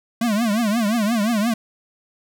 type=tone with vibrato; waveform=square; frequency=220 Hz; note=A3; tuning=in tune; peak=-18 dBFS; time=0.21-1.54 s; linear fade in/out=5 ms; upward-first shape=triangle; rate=5.7 Hz; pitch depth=190 cents each way; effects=none